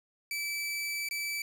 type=tone with dropouts; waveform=sawtooth; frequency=2312 Hz; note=D7; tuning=28 cents flat; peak=-29 dBFS; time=0.31-1.42 s; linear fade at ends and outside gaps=2 ms; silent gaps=1.088-1.11 s; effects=10-bit